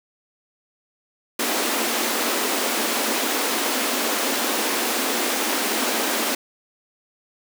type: high-pass noise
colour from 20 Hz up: pink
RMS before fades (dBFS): -23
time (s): 1.39-6.35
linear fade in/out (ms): 5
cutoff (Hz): 220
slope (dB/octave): 96
effects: none